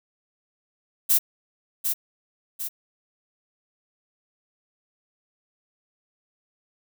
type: noise with echo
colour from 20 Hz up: violet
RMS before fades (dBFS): -18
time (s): 1.09-1.19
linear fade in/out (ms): 20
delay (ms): 750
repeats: 2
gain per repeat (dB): -6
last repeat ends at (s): 2.69
effects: none